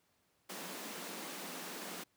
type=high-pass noise; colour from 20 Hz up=pink; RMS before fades=-45 dBFS; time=0.49-2.04 s; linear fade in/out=10 ms; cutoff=170 Hz; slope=96 dB/octave; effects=pink hiss -75 dBFS RMS until 2.16 s + high-pass 100 Hz 12 dB/octave